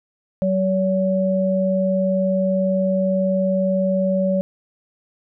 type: tone pair together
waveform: sine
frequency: 189.3 / 567.3 Hz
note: F#3 / C#5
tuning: +40 / +40 cents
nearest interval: octave + perfect fifth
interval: 1900 cents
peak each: -19 dBFS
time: 0.42-4.41 s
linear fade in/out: 0 ms
effects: none